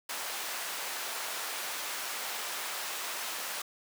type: high-pass noise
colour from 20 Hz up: pink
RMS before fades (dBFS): -37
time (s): 0.09-3.62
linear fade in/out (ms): 5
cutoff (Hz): 800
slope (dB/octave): 12
effects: none